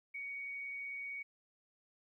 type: tone with amplitude modulation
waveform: sine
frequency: 2242 Hz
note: C#7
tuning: 19 cents sharp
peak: -39 dBFS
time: 0.14-1.23 s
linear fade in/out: 10 ms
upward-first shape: sine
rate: 131 Hz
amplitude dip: 30%
effects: 13-bit